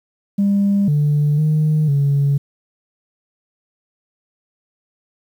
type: tone with pitch steps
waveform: sine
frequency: 200.2 / 147.4 / 153.9 / 141.2 Hz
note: G3 / D3 / D#3 / C#3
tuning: +37 / +7 / -19 / +32 cents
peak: -11 dBFS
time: 0.38-2.38 s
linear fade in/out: 10 ms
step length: 500 ms
effects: tanh soft clip ceiling -10 dBFS + 8-bit